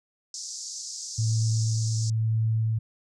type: band-pass noise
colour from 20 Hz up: white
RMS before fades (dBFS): -37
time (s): 0.34-2.1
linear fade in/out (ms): 2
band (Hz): 4800 to 7300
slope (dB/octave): 48
type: tone with tremolo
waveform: sine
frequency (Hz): 111.4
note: A2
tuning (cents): +22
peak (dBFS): -21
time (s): 1.18-2.79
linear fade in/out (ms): 10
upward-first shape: sine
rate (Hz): 1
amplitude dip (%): 25
effects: none